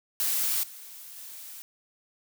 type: noise with level steps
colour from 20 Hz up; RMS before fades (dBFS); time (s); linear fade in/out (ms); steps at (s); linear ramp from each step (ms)
blue; -27 / -45 / -43; 0.2-1.62; 0; 0.63 / 1.16; 5
effects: none